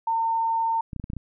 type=tone; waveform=sine; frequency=908 Hz; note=A#5; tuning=46 cents flat; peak=-21 dBFS; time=0.07-0.81 s; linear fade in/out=5 ms
type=clicks; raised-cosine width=5 ms; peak=-21 dBFS; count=7; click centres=0.932 / 0.963 / 0.998 / 1.041 / 1.101 / 1.134 / 1.167 s
effects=none